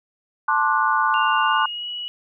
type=chord; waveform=sine; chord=D dominant seventh; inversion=second; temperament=just; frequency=881 / 1057.2 / 1174.7 / 1468.3 Hz; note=A5 / C6 / D6 / F#6; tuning=+2 / +18 / 0 / -14 cents; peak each=-22 dBFS; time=0.48-1.66 s; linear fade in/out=5 ms
type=tone with pitch glide; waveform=sine; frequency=2794 to 2928 Hz; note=F7 to F#7; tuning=0 to -19 cents; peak=-27 dBFS; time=1.14-2.08 s; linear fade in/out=0 ms; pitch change=+81 cents; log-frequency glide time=1.45-1.87 s
effects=none